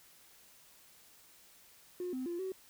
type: tone with pitch steps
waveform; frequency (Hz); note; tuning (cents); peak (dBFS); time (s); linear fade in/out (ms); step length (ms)
triangle; 358.9 / 257.4 / 345.3 / 378; F4 / C4 / F4 / F#4; +47 / -28 / -20 / +37; -32; 2-2.52; 2; 130
effects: tanh soft clip ceiling -33 dBFS + white hiss -61 dBFS RMS until 2.69 s